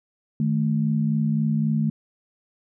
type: tone pair together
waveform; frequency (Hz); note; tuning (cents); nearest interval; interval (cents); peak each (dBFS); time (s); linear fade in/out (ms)
sine; 154 / 217.8; D#3 / A3; -17 / -17; tritone; 600; -22 / -22; 0.4-1.9; 2
effects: none